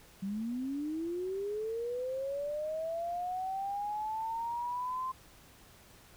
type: linear sweep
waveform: sine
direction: up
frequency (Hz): 188.7 to 1046.5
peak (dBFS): -33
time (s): 0.22-5.12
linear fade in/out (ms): 10
effects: pink hiss -58 dBFS RMS until 6.16 s